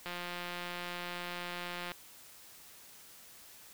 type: click train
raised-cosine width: 0.3 ms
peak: -24 dBFS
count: 328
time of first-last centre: 0.06-1.918 s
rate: 176 Hz
effects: white hiss -55 dBFS RMS until 3.73 s